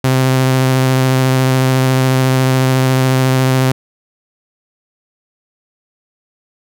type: tone with vibrato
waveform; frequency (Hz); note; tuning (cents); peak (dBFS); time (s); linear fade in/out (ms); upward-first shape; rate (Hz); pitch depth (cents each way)
sawtooth; 130.5; C3; -4; -6; 0.04-3.72; 5; sine; 14; 14
effects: none

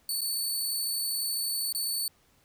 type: tone with dropouts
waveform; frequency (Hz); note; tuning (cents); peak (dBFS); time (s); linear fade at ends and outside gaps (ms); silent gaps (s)
15% pulse; 4482; C#8; +18; -22; 0.09-2.08; 2; 0.209-0.215 / 1.726-1.748
effects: pink hiss -65 dBFS RMS until 2.44 s

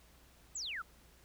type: exponential sweep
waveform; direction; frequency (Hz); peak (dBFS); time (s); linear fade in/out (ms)
sine; down; 8120 to 1245; -38; 0.55-0.82; 5
effects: added 60 Hz sine -64 dBFS peak until 1.24 s + pink hiss -64 dBFS RMS until 1.24 s

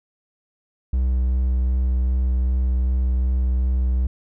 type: tone with vibrato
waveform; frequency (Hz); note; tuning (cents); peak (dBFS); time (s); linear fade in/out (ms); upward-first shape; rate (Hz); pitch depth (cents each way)
triangle; 63.2; B1; +41; -15; 0.93-4.07; 5; sine; 2.6; 13
effects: none

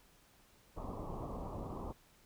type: low-pass noise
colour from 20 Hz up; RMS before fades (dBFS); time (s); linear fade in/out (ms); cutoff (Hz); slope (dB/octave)
pink; -43; 0.76-1.93; 20; 1200; 96
effects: pink hiss -66 dBFS RMS until 2.25 s

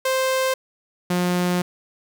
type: tone pair in turn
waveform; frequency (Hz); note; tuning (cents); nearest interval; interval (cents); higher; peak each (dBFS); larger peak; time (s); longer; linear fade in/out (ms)
sawtooth; 523.3 / 178.3; C5 / F3; 0 / +36; octave + perfect fifth; 1864; first; -15; neither; 0.05-0.54 / 1.1-1.62; second; 5
effects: none

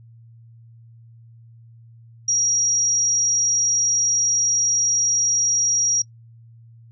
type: tone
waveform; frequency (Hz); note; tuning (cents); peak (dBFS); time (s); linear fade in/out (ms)
sine; 5690; F8; +31; -17; 2.28-6.02; 5
effects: noise-tail reverb RT60 0.1 s tail -23 dB re dry + added 115 Hz sine -44 dBFS peak until 6.91 s

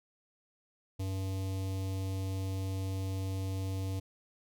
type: tone with notch filter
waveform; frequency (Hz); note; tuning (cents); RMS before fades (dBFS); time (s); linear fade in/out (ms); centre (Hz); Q
square; 95.6; G2; -43; -35; 0.99-4; 10; 1500; 0.66
effects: none

